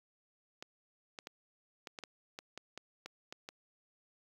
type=clicks; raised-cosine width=0.2 ms; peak=-27 dBFS; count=12; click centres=0.625 / 1.188 / 1.271 / 1.872 / 1.988 / 2.037 / 2.389 / 2.576 / 2.776 / 3.06 / 3.325 / 3.489 s; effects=high-pass 100 Hz 12 dB/octave + 9-bit